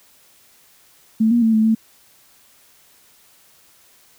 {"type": "tone with pitch steps", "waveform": "sine", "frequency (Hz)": [221.2, 237.5, 223.8, 218.6, 222.2], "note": ["A3", "A#3", "A3", "A3", "A3"], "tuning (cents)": [9, 33, 30, -11, 17], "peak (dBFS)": -12, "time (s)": [1.2, 1.75], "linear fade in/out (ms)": 10, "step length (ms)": 110, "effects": ["white hiss -53 dBFS RMS until 4.18 s"]}